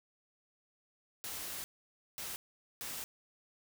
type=noise bursts at uneven times; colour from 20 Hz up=white; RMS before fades=-42 dBFS; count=3; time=1.24-1.64 / 2.18-2.36 / 2.81-3.04 s; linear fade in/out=0 ms; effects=none